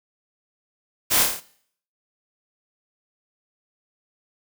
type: noise with echo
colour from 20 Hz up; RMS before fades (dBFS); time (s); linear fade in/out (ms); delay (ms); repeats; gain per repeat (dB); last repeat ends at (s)
white; -20; 1.1-1.24; 20; 28; 6; -3; 1.408
effects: noise-tail reverb RT60 0.6 s tail -19 dB re dry